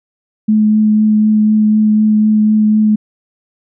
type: tone with vibrato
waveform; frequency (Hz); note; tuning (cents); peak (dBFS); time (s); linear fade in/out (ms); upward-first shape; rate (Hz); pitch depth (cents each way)
sine; 214.2; A3; -46; -7; 0.48-2.96; 10; triangle; 4; 12
effects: none